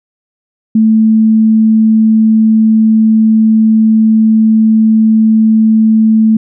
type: tone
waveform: sine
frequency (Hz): 220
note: A3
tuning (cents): 0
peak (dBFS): -4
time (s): 0.75-6.37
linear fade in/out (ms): 5
effects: none